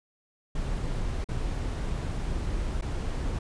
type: noise with dropouts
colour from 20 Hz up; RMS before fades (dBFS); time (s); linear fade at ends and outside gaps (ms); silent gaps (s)
brown; -30; 0.55-3.39; 5; 1.244-1.287 / 2.812-2.821
effects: resampled to 22050 Hz